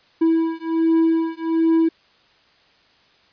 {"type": "beating tone pair", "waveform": "triangle", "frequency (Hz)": [326.1, 327.4], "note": ["E4", "E4"], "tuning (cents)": [-19, -12], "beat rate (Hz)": 1.3, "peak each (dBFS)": [-17, -17], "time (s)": [0.21, 1.89], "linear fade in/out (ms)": 10, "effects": ["white hiss -56 dBFS RMS until 3.32 s", "resampled to 11025 Hz"]}